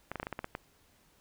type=clicks; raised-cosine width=0.5 ms; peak=-21 dBFS; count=9; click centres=0.116 / 0.157 / 0.199 / 0.23 / 0.269 / 0.327 / 0.391 / 0.444 / 0.551 s; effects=pink hiss -66 dBFS RMS until 1.2 s